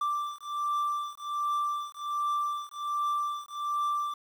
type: beating tone pair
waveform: triangle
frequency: 1174.7 / 1176 Hz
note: D6 / D6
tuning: 0 / +2 cents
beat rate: 1.3 Hz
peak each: -30 dBFS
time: 0.01-4.14 s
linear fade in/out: 5 ms
effects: 9-bit